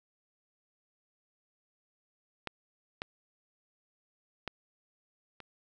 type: clicks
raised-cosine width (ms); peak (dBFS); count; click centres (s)
0.3; -19 / -19 / -19 / -30; 4; 2.473 / 3.019 / 4.477 / 5.403
effects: none